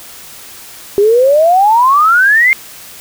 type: exponential sweep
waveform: sine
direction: up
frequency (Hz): 393.7 to 2146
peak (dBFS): -5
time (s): 0.98-2.53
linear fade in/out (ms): 0
effects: white hiss -33 dBFS RMS until 3 s